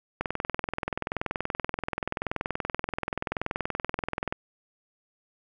click train, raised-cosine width 0.5 ms, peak -13 dBFS, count 87, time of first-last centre 0.21-4.325 s, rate 20.9 Hz, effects none

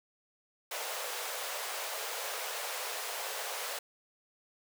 pink high-pass noise, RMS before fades -38 dBFS, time 0.71-3.79 s, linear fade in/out 5 ms, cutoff 460 Hz, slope 48 dB/octave, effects none

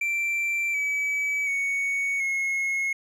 triangle tone with pitch steps, 2349 / 2287 / 2227 / 2169 Hz, D7 / D7 / C#7 / C#7, 0 / -47 / +7 / -38 cents, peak -22 dBFS, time 0.01-2.93 s, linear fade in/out 5 ms, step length 730 ms, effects none

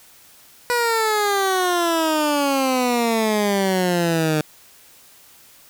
15% pulse exponential sweep, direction down, 489.3 to 151.7 Hz, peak -11 dBFS, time 0.7-4.41 s, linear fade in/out 0 ms, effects white hiss -49 dBFS RMS until 5.69 s

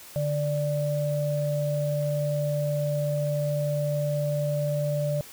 sine tone pair together, 146.55 / 587.3 Hz, D3 / D5, -3 / 0 cents, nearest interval 2 octaves, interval 2403 cents, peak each -26 / -27 dBFS, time 0.16-5.21 s, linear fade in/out 0 ms, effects white hiss -46 dBFS RMS until 5.32 s

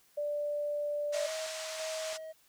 sine tone, 587.3 Hz, D5, in tune, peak -31 dBFS, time 0.17-1.27 s, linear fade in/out 10 ms
white band-pass noise, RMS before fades -42 dBFS, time 1.12-2.18 s, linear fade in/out 20 ms, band 730 to 7700 Hz, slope 24 dB/octave
triangle tone with tremolo, 635 Hz, D#5, 35 cents sharp, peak -34 dBFS, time 1.13-2.33 s, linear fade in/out 20 ms, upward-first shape square, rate 1.5 Hz, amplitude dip 45%
effects white hiss -66 dBFS RMS until 2.48 s

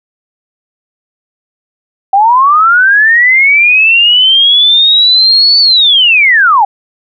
sine linear two-way sweep, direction up then down, 760 to 4523 to 760 Hz, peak -3 dBFS, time 2.13-6.65 s, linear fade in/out 5 ms, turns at 5.6 s, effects none

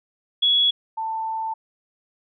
sine tone pair in turn, 3365 / 888.9 Hz, G#7 / A5, +22 / +17 cents, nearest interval octave + major seventh, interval 2305 cents, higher first, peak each -15 / -24 dBFS, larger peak first, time 0.42-0.71 / 0.97-1.54 s, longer second, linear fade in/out 10 ms, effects none

